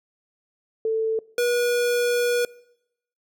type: tone pair in turn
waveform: sine / square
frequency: 443.8 / 483.4 Hz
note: A4 / B4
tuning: +15 / -37 cents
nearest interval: minor second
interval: 148 cents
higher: second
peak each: -20 dBFS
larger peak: neither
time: 0.85-1.19 / 1.38-2.45 s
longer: second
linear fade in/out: 2 ms
effects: noise-tail reverb RT60 0.8 s tail -23 dB re dry